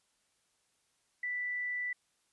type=tone; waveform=sine; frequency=1975.5 Hz; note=B6; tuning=in tune; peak=-33 dBFS; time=1.23-1.93 s; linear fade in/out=5 ms; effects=white hiss -75 dBFS RMS until 2.32 s + resampled to 24000 Hz